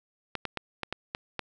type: clicks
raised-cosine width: 0.3 ms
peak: -15 dBFS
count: 7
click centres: 0.353 / 0.453 / 0.573 / 0.833 / 0.926 / 1.149 / 1.393 s
effects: none